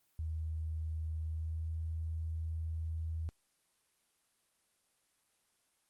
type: tone with pitch glide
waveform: sine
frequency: 79.4 to 80.65 Hz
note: D#2 to E2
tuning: +36 to -37 cents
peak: -35 dBFS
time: 0.19-3.29 s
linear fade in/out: 0 ms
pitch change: +27 cents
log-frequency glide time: 1.29-1.72 s
effects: white hiss -75 dBFS RMS until 5.89 s + Opus 24 kbps